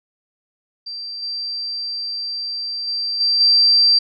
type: tone with level steps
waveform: sine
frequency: 4699 Hz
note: D8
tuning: in tune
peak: -27 / -23 / -20 / -14 / -10 dBFS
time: 0.86-3.99 s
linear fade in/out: 10 ms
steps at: 1.22 / 2.87 / 3.2 / 3.4 s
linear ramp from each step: 10 ms
effects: none